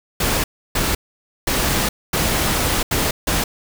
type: noise bursts at uneven times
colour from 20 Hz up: pink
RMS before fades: -19 dBFS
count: 6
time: 0.2-0.44 / 0.75-0.95 / 1.47-1.89 / 2.13-2.83 / 2.91-3.11 / 3.27-3.44 s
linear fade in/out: 5 ms
effects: none